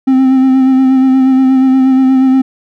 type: tone with vibrato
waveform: triangle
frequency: 262.5 Hz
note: C4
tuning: 6 cents sharp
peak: -3 dBFS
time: 0.07-2.42 s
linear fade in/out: 10 ms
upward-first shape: sine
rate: 8.4 Hz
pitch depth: 24 cents each way
effects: none